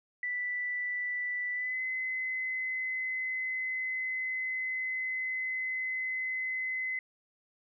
sine tone with pitch glide, 1975.5 to 2038 Hz, B6 to C7, 0 to -46 cents, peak -31 dBFS, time 0.23-6.99 s, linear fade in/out 2 ms, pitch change +54 cents, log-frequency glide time 1.53-1.81 s, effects none

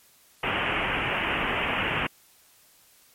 white low-pass noise, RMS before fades -27 dBFS, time 0.43-2.07 s, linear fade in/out 5 ms, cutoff 3000 Hz, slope 96 dB/octave, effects white hiss -58 dBFS RMS until 3.14 s + MP3 64 kbps

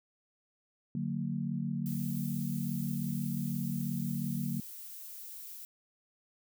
sine chord, D augmented, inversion none, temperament just, 146.83 / 183.54 / 229.4 Hz, D3 / F#3 / A#3, 0 / -14 / -28 cents, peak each -36 dBFS, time 0.95-4.6 s, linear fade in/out 2 ms
violet noise, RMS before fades -46 dBFS, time 1.86-5.65 s, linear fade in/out 0 ms
effects none

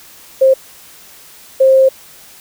sine tone bursts at uneven times, 530 Hz, C5, 22 cents sharp, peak -5 dBFS, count 2, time 0.41-0.54 / 1.6-1.89 s, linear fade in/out 10 ms, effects white hiss -40 dBFS RMS until 2.4 s

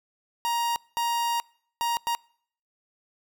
45% pulse tone bursts at uneven times, 940 Hz, A#5, 14 cents sharp, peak -24 dBFS, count 4, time 0.45-0.76 / 0.97-1.4 / 1.81-1.97 / 2.07-2.15 s, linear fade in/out 0 ms, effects noise-tail reverb RT60 0.6 s tail -26 dB re dry

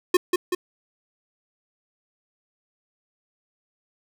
square tone with echo, 360 Hz, F#4, 47 cents flat, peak -14 dBFS, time 0.14-0.17 s, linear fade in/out 5 ms, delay 190 ms, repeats 2, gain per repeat -4 dB, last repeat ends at 0.55 s, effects none

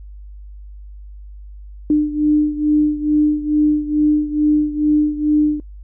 sine beating tone pair, 299.8 / 302.1 Hz, D4 / D4, +36 / +49 cents, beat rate 2.3 Hz, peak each -14 / -18 dBFS, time 1.9-5.6 s, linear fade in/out 2 ms, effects noise-tail reverb RT60 0.1 s tail -25 dB re dry + added 50 Hz sine -33 dBFS peak until 5.83 s

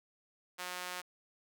sawtooth tone with high-pass filter, 180 Hz, F#3, 47 cents flat, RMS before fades -42 dBFS, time 0.58-1.02 s, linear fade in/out 20 ms, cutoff 1000 Hz, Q 0.68, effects none

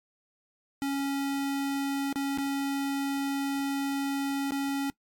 square tone with dropouts, 277.2 Hz, C#4, in tune, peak -28 dBFS, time 0.82-4.9 s, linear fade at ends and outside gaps 0 ms, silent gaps 2.127-2.158 / 2.375-2.384 / 4.508-4.52 s, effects noise-tail reverb RT60 0.1 s tail -21 dB re dry + MP3 96 kbps

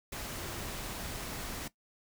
sine tone in noise, 345.7 Hz, F4, 18 cents flat, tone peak -48 dBFS, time 0.37-0.59 s, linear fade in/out 5 ms, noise pink, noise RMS -40 dBFS, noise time 0.12-1.68 s, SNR -11 dB, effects noise-tail reverb RT60 0.1 s tail -17 dB re dry

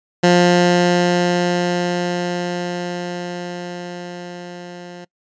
15% pulse tone with level ramp, 176.4 Hz, F3, 18 cents sharp, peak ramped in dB -3 to -27 dBFS, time 0.23-5.05 s, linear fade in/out 10 ms, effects noise-tail reverb RT60 0.1 s tail -24 dB re dry + resampled to 16000 Hz

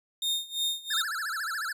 40% pulse tone with tremolo, 3669 Hz, A#7, 28 cents flat, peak -24 dBFS, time 0.22-1.02 s, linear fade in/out 2 ms, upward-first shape sine, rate 2.9 Hz, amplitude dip 90%
square tone with vibrato, 1513 Hz, F#6, 38 cents sharp, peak -31 dBFS, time 0.9-1.73 s, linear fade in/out 10 ms, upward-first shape sine, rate 14 Hz, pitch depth 260 cents each way
effects resampled to 32000 Hz

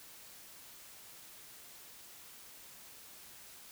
silence, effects white hiss -54 dBFS RMS until 3.71 s

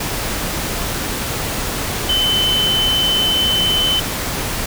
sine tone in noise, 3047 Hz, G7, 50 cents flat, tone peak -14 dBFS, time 2.09-4 s, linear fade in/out 5 ms, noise pink, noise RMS -22 dBFS, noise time 0-4.66 s, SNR +5 dB, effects none

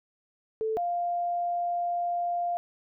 sine tone pair in turn, 440 / 698.5 Hz, A4 / F5, 0 / 0 cents, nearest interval minor sixth, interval 800 cents, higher second, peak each -26 dBFS, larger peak neither, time 0.61-0.77 / 0.77-2.57 s, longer second, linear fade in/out 0 ms, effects none

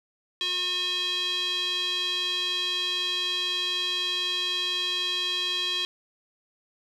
square tone with band-pass filter, 361.2 Hz, F#4, 42 cents flat, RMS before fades -28 dBFS, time 0.41-5.85 s, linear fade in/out 0 ms, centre 3500 Hz, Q 8, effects none

